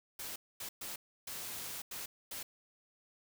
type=noise bursts at uneven times; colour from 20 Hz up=white; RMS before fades=-43 dBFS; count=6; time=0.19-0.36 / 0.6-0.69 / 0.81-0.96 / 1.27-1.82 / 1.91-2.06 / 2.31-2.43 s; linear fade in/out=5 ms; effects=none